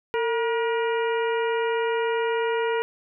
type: harmonic tone with a mistuned harmonic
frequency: 476.9 Hz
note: A#4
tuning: 39 cents sharp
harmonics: 1 / 2 / 3 / 4 / 5 / 6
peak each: -23 / -29 / -33 / -35 / -37 / -39 dBFS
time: 0.14-2.82 s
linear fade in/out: 0 ms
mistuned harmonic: 1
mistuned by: -83 cents
effects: none

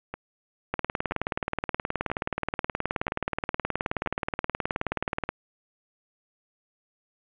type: two click trains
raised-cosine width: 0.5 ms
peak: -11 / -18 dBFS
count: 87 / 5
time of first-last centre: 0.74-5.29 / 0.14-4.062 s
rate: 18.9 / 1.02 Hz
effects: resampled to 8000 Hz + 8-bit

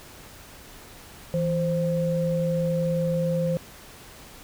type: tone pair together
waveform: sine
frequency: 164.83 / 523.3 Hz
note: E3 / C5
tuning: 0 / 0 cents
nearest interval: octave + minor sixth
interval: 2000 cents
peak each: -24 / -25 dBFS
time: 1.34-3.57 s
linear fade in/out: 0 ms
effects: pink hiss -46 dBFS RMS until 4.43 s

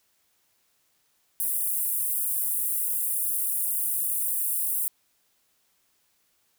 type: high-pass noise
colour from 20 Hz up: pink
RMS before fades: -27 dBFS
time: 1.4-4.88 s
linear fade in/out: 0 ms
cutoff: 9400 Hz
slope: 48 dB/octave
effects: white hiss -69 dBFS RMS until 6.58 s

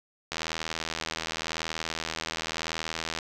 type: click train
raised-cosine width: 0.2 ms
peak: -13 dBFS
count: 233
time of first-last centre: 0.32-3.188 s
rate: 80.9 Hz
effects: none

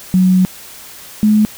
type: tone pair in turn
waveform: sine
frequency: 185 / 213.1 Hz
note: F#3 / G#3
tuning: 0 / +45 cents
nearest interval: major second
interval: 245 cents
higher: second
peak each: -7 dBFS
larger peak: neither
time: 0.14-0.45 / 1.23-1.45 s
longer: first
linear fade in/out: 0 ms
effects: white hiss -35 dBFS RMS until 1.57 s

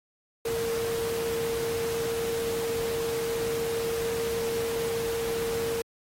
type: tone in noise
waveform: sine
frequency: 460 Hz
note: A#4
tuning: 23 cents flat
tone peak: -27 dBFS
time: 0.45-5.82 s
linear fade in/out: 5 ms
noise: pink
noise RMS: -36 dBFS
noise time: 0.45-5.82 s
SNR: +6 dB
effects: high-pass 80 Hz 12 dB/octave + AAC 48 kbps

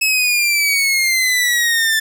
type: exponential sweep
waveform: sawtooth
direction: down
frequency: 2595 to 1760 Hz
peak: -10 dBFS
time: 0.01-2 s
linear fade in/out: 10 ms
effects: none

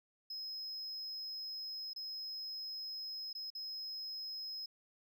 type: tone with dropouts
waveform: triangle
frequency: 5120 Hz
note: D#8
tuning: 49 cents sharp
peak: -40 dBFS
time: 0.3-4.66 s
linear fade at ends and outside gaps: 5 ms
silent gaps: 1.934-1.961 / 3.33-3.35 / 3.503-3.55 s
effects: none

